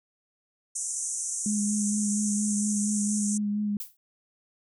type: band-pass noise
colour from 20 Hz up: pink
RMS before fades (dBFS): -32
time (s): 0.75-3.38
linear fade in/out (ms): 10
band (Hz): 6000 to 9700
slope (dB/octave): 96
type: tone with vibrato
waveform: sine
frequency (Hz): 207.7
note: G#3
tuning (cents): 0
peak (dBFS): -25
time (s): 1.46-3.77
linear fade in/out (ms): 2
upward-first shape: sine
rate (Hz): 4.3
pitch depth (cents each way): 21
type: noise with exponential decay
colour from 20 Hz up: violet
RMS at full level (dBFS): -32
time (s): 3.8-3.97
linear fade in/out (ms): 2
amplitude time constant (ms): 36
effects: none